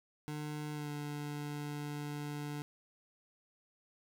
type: tone with pitch glide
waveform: 25% pulse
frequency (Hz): 150 to 146.91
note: D3 to D3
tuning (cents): +37 to +1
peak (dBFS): -35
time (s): 0.28-2.62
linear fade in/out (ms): 0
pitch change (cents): -36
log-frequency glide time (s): 0.73-0.9
effects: none